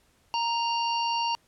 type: harmonic tone with a mistuned harmonic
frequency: 932.3 Hz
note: A#5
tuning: in tune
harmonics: 1 / 3 / 5 / 6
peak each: -26 / -32 / -34 / -40 dBFS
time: 0.34-1.35 s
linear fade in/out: 0 ms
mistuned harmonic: 5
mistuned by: -47 cents
effects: pink hiss -65 dBFS RMS until 1.47 s + low-pass 12000 Hz 12 dB/octave